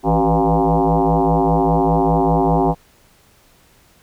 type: tone with frequency modulation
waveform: sine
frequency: 270 Hz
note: C#4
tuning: 45 cents flat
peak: -12 dBFS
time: 0.03-2.75 s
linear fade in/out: 50 ms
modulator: 109 Hz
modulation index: 5.9
effects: pink hiss -53 dBFS RMS until 4.02 s